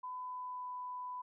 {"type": "tone with pitch glide", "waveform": "sine", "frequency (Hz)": [1005, 996.9], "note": ["B5", "B5"], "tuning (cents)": [30, 16], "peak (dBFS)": -40, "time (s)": [0.03, 1.22], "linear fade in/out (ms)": 10, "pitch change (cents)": -14, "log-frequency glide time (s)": [0.17, 0.71], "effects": []}